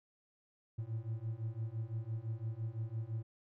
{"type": "beating tone pair", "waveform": "triangle", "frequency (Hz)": [109, 114.9], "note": ["A2", "A#2"], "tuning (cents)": [-16, -25], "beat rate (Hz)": 5.9, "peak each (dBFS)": [-39, -38], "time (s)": [0.78, 3.23], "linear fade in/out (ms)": 10, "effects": []}